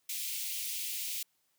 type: high-pass noise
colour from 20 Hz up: white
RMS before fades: -37 dBFS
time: 0.09-1.23 s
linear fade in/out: 5 ms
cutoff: 2200 Hz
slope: 48 dB/octave
effects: white hiss -75 dBFS RMS until 1.58 s + high-pass 100 Hz 12 dB/octave